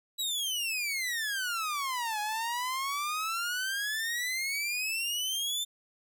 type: exponential two-way sweep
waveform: sawtooth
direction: down then up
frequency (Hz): 3949 to 830.6 to 3586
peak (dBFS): -27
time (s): 0.18-5.65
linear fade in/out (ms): 20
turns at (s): 2.2
effects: none